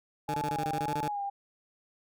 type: tone with vibrato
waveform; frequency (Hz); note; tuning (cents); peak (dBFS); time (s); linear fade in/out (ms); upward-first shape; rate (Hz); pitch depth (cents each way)
sine; 830.6; G#5; 0; -31; 0.28-1.3; 10; sine; 1.8; 69
type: tone bursts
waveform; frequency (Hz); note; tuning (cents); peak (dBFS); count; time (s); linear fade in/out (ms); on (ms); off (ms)
15% pulse; 151.1; D3; +50; -26; 11; 0.29-1.078; 0; 48; 26
effects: none